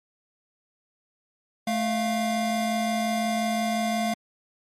square tone pair together, 217.6 / 698.5 Hz, A3 / F5, -19 / 0 cents, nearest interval octave + minor sixth, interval 2019 cents, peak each -27 dBFS, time 1.67-4.14 s, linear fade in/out 5 ms, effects low-pass 12000 Hz 12 dB/octave + MP3 64 kbps

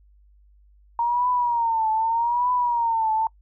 sine tone with vibrato, 932.3 Hz, A#5, in tune, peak -19 dBFS, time 0.99-3.27 s, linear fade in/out 2 ms, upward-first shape triangle, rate 0.82 Hz, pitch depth 120 cents each way, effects noise-tail reverb RT60 0.1 s tail -25 dB re dry + added 50 Hz sine -52 dBFS peak until 3.41 s

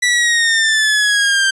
sawtooth exponential sweep, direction down, 1968 to 1568 Hz, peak -8 dBFS, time 0.02-1.51 s, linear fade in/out 10 ms, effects resampled to 22050 Hz

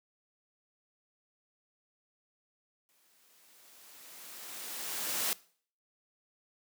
white noise with exponential growth, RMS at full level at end -31 dBFS, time 2.89-5.33 s, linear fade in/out 0 ms, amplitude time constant 530 ms, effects noise-tail reverb RT60 0.5 s tail -21 dB re dry + high-pass 200 Hz 12 dB/octave

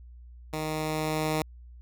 10% pulse tone with level ramp, 155.56 Hz, D#3, in tune, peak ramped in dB -22 to -17 dBFS, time 0.53-1.42 s, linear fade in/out 2 ms, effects added 60 Hz sine -45 dBFS peak until 1.81 s

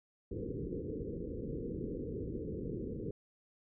white low-pass noise, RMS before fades -40 dBFS, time 0.31-3.11 s, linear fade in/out 5 ms, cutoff 490 Hz, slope 96 dB/octave, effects none

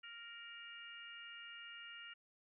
harmonic tone with a mistuned harmonic, 466.2 Hz, A#4, in tune, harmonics 3 / 4 / 5 / 6, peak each -55 / -57 / -59 / -53 dBFS, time 0.03-2.14 s, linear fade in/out 10 ms, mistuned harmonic 6, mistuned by +21 cents, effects none

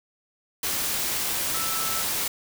sine tone in noise, 1318.5 Hz, E6, in tune, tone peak -33 dBFS, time 1.54-2.02 s, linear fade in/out 5 ms, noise white, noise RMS -27 dBFS, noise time 0.63-2.28 s, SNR -9 dB, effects none

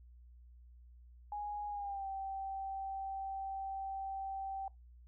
sine tone with pitch glide, 828 to 777 Hz, G#5 to G5, -5 to -16 cents, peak -38 dBFS, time 1.32-4.68 s, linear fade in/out 2 ms, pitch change -111 cents, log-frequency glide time 1.69-2.07 s, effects noise-tail reverb RT60 0.2 s tail -22 dB re dry + added 60 Hz sine -55 dBFS peak until 5.07 s

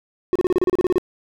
triangle tone bursts, 364.5 Hz, F#4, 26 cents flat, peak -12 dBFS, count 12, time 0.33-0.982 s, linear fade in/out 0 ms, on 25 ms, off 32 ms, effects none

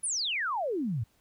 sine exponential sweep, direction down, 10548 to 100.4 Hz, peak -28 dBFS, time 0.03-1.04 s, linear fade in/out 10 ms, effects pink hiss -68 dBFS RMS until 1.2 s

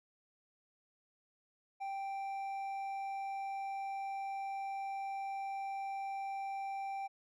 sine tone with hard clipping, 784 Hz, G5, in tune, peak -39 dBFS, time 1.8-7.08 s, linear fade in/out 20 ms, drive 5 dB, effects none

